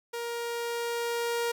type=tone with level ramp; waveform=sawtooth; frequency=470.5 Hz; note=A#4; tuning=16 cents sharp; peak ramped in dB=-29 to -23 dBFS; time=0.13-1.52 s; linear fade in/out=10 ms; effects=none